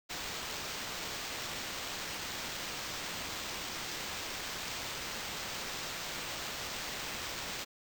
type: noise with sample-and-hold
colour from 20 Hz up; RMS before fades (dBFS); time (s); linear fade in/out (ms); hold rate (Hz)
white; -40; 0.09-7.65; 20; 11025
effects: none